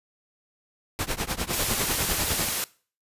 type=noise with tremolo; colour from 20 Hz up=pink; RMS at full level=-25 dBFS; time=0.99-2.49 s; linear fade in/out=0 ms; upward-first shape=triangle; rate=10 Hz; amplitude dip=100%
type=noise; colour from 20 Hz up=white; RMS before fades=-27 dBFS; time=1.53-2.64 s; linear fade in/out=0 ms
effects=noise-tail reverb RT60 0.4 s tail -21 dB re dry + resampled to 32000 Hz